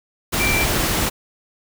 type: tone in noise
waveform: sine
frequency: 2349 Hz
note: D7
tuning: in tune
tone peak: -19 dBFS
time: 0.39-0.65 s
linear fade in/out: 20 ms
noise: pink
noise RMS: -20 dBFS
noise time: 0.32-1.1 s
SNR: -2 dB
effects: none